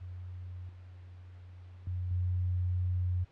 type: tone with level steps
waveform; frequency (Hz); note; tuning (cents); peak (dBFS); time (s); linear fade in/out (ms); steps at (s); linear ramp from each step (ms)
sine; 90.2; F#2; -44; -40 / -47 / -32 / -28; 0-3.25; 20; 0.69 / 1.87 / 2.11; 2
effects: pink hiss -64 dBFS RMS until 3.31 s + low-pass 3000 Hz 12 dB/octave